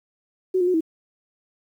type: tone with pitch steps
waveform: sine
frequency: 372.4 / 355.3 / 365.5 / 322.1 Hz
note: F#4 / F4 / F#4 / E4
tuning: +11 / +30 / -21 / -40 cents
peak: -17 dBFS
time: 0.54-0.808 s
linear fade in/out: 10 ms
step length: 67 ms
effects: 9-bit